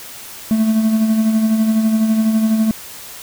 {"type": "tone with tremolo", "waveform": "triangle", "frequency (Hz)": 220, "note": "A3", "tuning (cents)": 0, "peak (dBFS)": -8, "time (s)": [0.51, 2.71], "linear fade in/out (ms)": 0, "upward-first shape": "sine", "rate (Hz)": 12, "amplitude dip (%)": 45, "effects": ["white hiss -34 dBFS RMS until 3.22 s"]}